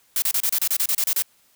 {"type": "noise bursts", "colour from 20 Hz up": "blue", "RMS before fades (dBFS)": -21, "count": 12, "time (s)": [0.16, 1.222], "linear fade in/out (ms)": 2, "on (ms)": 61, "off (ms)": 30, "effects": ["white hiss -60 dBFS RMS until 1.55 s"]}